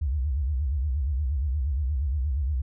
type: tone with vibrato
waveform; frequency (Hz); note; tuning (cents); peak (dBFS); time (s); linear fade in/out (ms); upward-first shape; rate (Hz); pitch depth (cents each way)
sine; 69.3; C#2; 0; -23; 0.01-2.62; 10; sine; 8.5; 210
effects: none